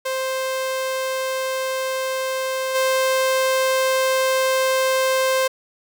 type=tone with level steps; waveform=sawtooth; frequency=524 Hz; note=C5; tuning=2 cents sharp; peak=-18 / -13 dBFS; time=0.05-5.48 s; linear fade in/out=10 ms; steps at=2.74 s; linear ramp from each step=20 ms; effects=none